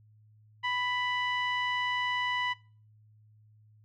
sawtooth tone with low-pass filter, 990 Hz, B5, 4 cents sharp, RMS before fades -31 dBFS, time 0.63-2.54 s, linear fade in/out 20 ms, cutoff 2500 Hz, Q 5, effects noise-tail reverb RT60 0.4 s tail -22 dB re dry + added 107 Hz sine -57 dBFS peak until 3.84 s

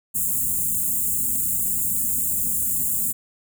white band-stop noise, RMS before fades -23 dBFS, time 0.14-3.13 s, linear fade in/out 20 ms, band 270 to 7000 Hz, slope 96 dB/octave, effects none

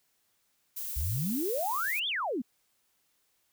violet noise, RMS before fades -37 dBFS, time 0.76-2 s, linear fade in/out 10 ms
sine exponential two-way sweep, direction up then down, 61.2 to 3590 to 215 Hz, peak -29 dBFS, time 0.96-2.42 s, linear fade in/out 10 ms, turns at 2.08 s
effects white hiss -73 dBFS RMS until 3.52 s

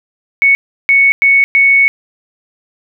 sine tone bursts at uneven times, 2217 Hz, C#7, in tune, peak -5 dBFS, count 4, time 0.42-0.55 / 0.89-1.12 / 1.22-1.44 / 1.55-1.88 s, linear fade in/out 0 ms, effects none

